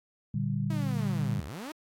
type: chord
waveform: sine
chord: G minor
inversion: first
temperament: equal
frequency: 116.54 / 146.83 / 196 Hz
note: Bb2 / D3 / G3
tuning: 0 / 0 / 0 cents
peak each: -32 / -31 / -32 dBFS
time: 0.34-1.4 s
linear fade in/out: 5 ms
type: linear two-way sweep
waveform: sawtooth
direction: down then up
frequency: 326.4 to 64.9 to 326.4 Hz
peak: -34 dBFS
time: 0.7-1.72 s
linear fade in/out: 5 ms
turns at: 1.46 s
effects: AAC 48 kbps